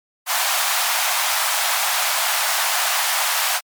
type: high-pass noise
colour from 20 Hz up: pink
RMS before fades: -20 dBFS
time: 0.26-3.61 s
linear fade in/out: 50 ms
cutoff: 680 Hz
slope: 48 dB/octave
effects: MP3 96 kbps